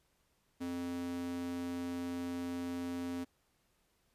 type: tone with high-pass filter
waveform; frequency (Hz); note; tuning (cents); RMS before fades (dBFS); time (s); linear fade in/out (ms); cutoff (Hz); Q
square; 87.2; F2; -2; -39; 0.6-3.25; 20; 220; 5.7
effects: pink hiss -75 dBFS RMS until 4.14 s + resampled to 32000 Hz